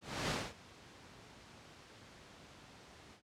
pink noise with ADSR envelope, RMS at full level -34 dBFS, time 0.01-3.22 s, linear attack 290 ms, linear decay 230 ms, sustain -22 dB, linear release 87 ms, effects high-pass 80 Hz 12 dB/octave + low-pass 6000 Hz 12 dB/octave

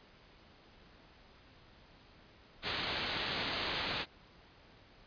white low-pass noise, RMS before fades -37 dBFS, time 2.62-4.06 s, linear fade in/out 50 ms, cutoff 4600 Hz, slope 96 dB/octave, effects pink hiss -60 dBFS RMS until 5.06 s + resampled to 11025 Hz

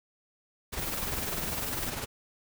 pink noise with tremolo, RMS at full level -33 dBFS, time 0.72-2.06 s, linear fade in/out 20 ms, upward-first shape sine, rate 20 Hz, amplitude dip 55%
violet noise, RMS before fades -37 dBFS, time 0.78-1.91 s, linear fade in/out 20 ms
effects none

